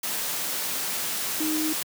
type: tone in noise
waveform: sine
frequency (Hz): 311.1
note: D#4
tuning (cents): 0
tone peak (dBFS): -25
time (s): 1.4-1.73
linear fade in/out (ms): 5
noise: white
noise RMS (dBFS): -29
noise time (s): 0.03-1.83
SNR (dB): +1
effects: high-pass 150 Hz 12 dB/octave